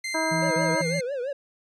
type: tone with pitch glide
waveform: sawtooth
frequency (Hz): 2084 to 2102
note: C7 to C7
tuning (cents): -7 to +7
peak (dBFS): -25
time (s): 0.04-1.01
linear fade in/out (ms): 5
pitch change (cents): +14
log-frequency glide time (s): 0.24-0.61
type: harmonic tone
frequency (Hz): 320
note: D#4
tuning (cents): +49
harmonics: 1 / 2 / 3 / 4 / 5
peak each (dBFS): -30 / -28 / -29 / -37 / -32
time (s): 0.14-0.82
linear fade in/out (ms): 10
type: tone bursts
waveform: triangle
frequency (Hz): 164.81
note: E3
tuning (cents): 0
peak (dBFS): -25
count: 3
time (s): 0.31-1.002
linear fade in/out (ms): 10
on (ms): 200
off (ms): 46
type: tone with vibrato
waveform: triangle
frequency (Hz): 526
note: C5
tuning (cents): +9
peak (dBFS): -25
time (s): 0.42-1.33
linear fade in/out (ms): 5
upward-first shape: triangle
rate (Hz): 6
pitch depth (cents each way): 190
effects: resampled to 22050 Hz